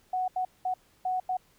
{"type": "tone bursts at uneven times", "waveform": "sine", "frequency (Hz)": 740, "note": "F#5", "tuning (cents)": 0, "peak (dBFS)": -26, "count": 5, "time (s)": [[0.13, 0.28], [0.36, 0.45], [0.65, 0.74], [1.05, 1.2], [1.29, 1.37]], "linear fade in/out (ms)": 5, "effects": ["pink hiss -64 dBFS RMS until 1.58 s"]}